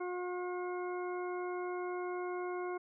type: harmonic tone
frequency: 359.2 Hz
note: F4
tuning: 49 cents sharp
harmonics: 1 / 2 / 3 / 4 / 6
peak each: -37 / -44 / -45 / -49 / -52 dBFS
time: 0-2.78 s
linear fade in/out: 10 ms
effects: none